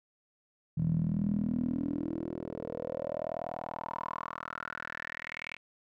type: tone with band-pass filter sweep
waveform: 10% pulse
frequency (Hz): 40.45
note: E1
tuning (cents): -32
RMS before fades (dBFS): -35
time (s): 0.77-5.57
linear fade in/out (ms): 10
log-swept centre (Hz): 150 to 2400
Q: 5.9
effects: none